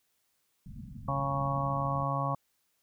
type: low-pass noise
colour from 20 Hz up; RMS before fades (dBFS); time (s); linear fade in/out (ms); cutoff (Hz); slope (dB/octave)
white; -44; 0.66-2.04; 5; 240; 96
type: harmonic tone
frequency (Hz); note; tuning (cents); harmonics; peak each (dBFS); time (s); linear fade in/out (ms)
138.4; C#3; -2; 1 / 2 / 4 / 5 / 6 / 7 / 8; -32 / -41 / -38 / -38 / -39 / -39 / -33; 1.08-2.35; 5
effects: white hiss -75 dBFS RMS until 2.82 s